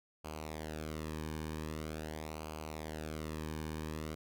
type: tone with flanger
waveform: sawtooth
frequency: 77.78 Hz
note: D#2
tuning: in tune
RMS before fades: -42 dBFS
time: 0.24-4.15 s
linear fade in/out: 10 ms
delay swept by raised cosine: 0.54 to 1.51 ms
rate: 0.44 Hz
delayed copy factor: -0.7
effects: none